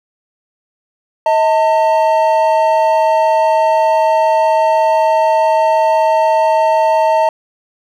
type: tone pair together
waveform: triangle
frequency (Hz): 635.7 / 899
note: D#5 / A5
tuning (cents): +37 / +37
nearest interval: tritone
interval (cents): 600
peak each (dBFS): -10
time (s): 1.26-7.29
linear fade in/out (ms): 2
effects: none